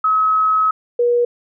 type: tone pair in turn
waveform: sine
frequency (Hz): 1281 / 480.9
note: E6 / B4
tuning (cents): -50 / -46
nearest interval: octave + perfect fourth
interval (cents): 1696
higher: first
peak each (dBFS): -12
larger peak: neither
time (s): 0.04-0.71 / 0.99-1.25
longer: first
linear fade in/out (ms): 5
effects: none